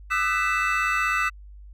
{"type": "tone cluster", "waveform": "triangle", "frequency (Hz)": [1209, 1305, 1499, 1977, 2632], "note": ["D6", "E6", "F#6", "B6", "E7"], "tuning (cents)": [50, -18, 22, 1, -3], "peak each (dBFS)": -26, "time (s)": [0.1, 1.3], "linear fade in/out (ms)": 20, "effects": ["added 50 Hz sine -41 dBFS peak until 1.73 s"]}